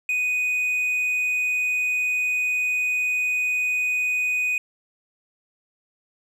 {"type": "tone", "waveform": "triangle", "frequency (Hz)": 2489, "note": "D#7", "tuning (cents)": 0, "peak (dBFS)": -19, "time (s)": [0.09, 4.58], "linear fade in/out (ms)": 2, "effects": []}